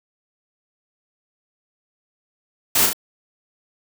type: noise with echo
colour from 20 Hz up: white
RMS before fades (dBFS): -17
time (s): 2.75-2.86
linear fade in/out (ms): 5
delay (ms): 36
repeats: 2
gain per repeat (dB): -4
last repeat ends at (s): 2.932
effects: none

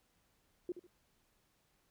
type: tone with echo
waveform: sine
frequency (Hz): 354.3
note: F4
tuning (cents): +25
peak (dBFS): -35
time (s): 0.69-0.72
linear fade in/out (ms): 2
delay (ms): 74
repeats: 2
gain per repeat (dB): -11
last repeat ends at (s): 0.868
effects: pink hiss -75 dBFS RMS until 1.9 s

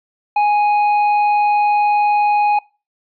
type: tone with hard clipping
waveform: triangle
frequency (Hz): 830.6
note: G#5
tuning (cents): 0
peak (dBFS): -13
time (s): 0.36-2.59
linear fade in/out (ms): 5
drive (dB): 9
effects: noise-tail reverb RT60 0.3 s tail -22 dB re dry + resampled to 11025 Hz

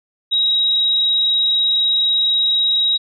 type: tone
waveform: sine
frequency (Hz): 3819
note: A#7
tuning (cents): +41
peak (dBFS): -13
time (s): 0.31-2.98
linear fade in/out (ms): 20
effects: none

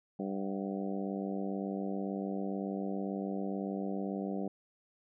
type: harmonic tone with a mistuned harmonic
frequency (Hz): 98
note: G2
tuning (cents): 0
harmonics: 2 / 3 / 4 / 5 / 6 / 7 / 8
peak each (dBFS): -36 / -40 / -42 / -44 / -46 / -47 / -48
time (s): 0.19-4.48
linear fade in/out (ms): 5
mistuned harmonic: 8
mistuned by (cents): -70
effects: none

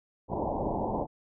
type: low-pass noise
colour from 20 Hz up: white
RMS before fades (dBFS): -31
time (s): 0.28-1.07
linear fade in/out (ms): 50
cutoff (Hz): 960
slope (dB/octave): 96
effects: none

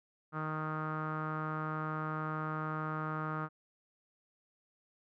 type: tone with low-pass filter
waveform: sawtooth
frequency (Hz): 155.56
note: D#3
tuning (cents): 0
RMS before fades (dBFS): -37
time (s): 0.32-3.49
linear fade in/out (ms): 50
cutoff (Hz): 1300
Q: 7.3
effects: none

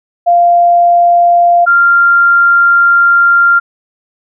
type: tone pair in turn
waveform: sine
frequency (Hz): 695 / 1390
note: F5 / F6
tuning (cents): -9 / -9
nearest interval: octave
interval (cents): 1200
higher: second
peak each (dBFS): -4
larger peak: neither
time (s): 0.26-1.66 / 1.66-3.6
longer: second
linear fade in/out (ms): 20
effects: none

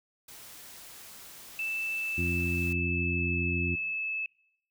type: noise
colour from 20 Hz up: white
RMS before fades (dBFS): -48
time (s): 0.28-2.73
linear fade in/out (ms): 5
type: tone with pitch glide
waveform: sine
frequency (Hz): 2644 to 2609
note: E7 to E7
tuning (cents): +5 to -18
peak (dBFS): -30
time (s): 1.59-4.26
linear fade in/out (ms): 2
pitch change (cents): -23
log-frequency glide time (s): 1.88-3.51
type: harmonic tone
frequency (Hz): 87.31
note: F2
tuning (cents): 0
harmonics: 1 / 2 / 3 / 4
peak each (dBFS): -31 / -34 / -36 / -37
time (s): 2.17-3.76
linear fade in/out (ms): 20
effects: noise-tail reverb RT60 0.7 s tail -23 dB re dry

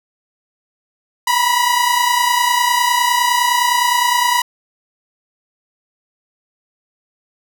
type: tone pair together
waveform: sawtooth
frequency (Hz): 960 / 989.8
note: B5 / B5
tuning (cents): -49 / +4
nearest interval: minor second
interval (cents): 53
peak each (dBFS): -12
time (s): 1.27-4.42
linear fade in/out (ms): 5
effects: none

